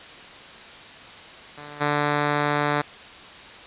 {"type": "tone with level steps", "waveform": "5% pulse", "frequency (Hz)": 146.83, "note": "D3", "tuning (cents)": 0, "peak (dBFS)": [-27, -9], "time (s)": [1.57, 2.82], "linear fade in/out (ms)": 10, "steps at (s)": 1.8, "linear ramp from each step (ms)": 20, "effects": ["white hiss -42 dBFS RMS until 3.66 s", "resampled to 8000 Hz"]}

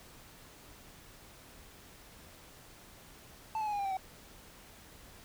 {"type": "tone with pitch steps", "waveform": "triangle", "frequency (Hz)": [880, 858.4, 837.4, 816.8, 796.8, 777.2, 758.2], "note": ["A5", "A5", "G#5", "G#5", "G5", "G5", "F#5"], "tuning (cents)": [0, -43, 14, -29, 28, -15, 42], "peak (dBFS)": -30, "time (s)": [3.55, 3.97], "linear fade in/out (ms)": 2, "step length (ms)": 60, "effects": ["pink hiss -55 dBFS RMS until 5.24 s"]}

